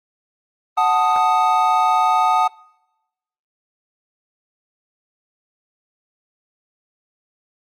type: chord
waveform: triangle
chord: D# diminished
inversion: first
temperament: equal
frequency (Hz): 740 / 880 / 1244.5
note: F#5 / A5 / D#6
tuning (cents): 0 / 0 / 0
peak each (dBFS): -16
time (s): 0.77-2.48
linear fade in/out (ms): 10
effects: noise-tail reverb RT60 1.0 s tail -26 dB re dry + Opus 32 kbps